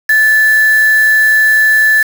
sine tone with quantisation, 1744 Hz, A6, 16 cents flat, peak -6 dBFS, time 0.09-2.03 s, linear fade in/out 5 ms, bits 3, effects none

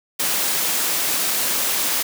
white high-pass noise, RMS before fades -21 dBFS, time 0.19-2.03 s, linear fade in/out 10 ms, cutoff 180 Hz, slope 12 dB/octave, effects none

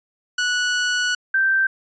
sawtooth / sine tone pair in turn, 1473 / 1563.7 Hz, F#6 / G6, -8 / -5 cents, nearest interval minor second, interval 103 cents, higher second, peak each -15 dBFS, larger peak neither, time 0.38-1.15 / 1.34-1.67 s, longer first, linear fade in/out 5 ms, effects resampled to 16000 Hz

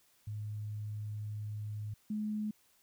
sine tone pair in turn, 105.7 / 212.4 Hz, G#2 / G#3, +31 / +39 cents, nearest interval octave, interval 1208 cents, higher second, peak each -37 / -33 dBFS, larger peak second, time 0.27-1.94 / 2.1-2.51 s, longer first, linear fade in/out 5 ms, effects white hiss -69 dBFS RMS until 2.82 s

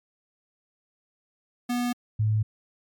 square / sine tone pair in turn, 243.8 / 107.88 Hz, B3 / A2, -22 / -34 cents, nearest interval octave + major second, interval 1412 cents, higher first, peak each -25 / -20 dBFS, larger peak second, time 1.69-1.93 / 2.19-2.43 s, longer neither, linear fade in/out 10 ms, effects MP3 96 kbps

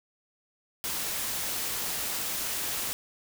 white noise, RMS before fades -32 dBFS, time 0.84-2.93 s, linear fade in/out 0 ms, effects none

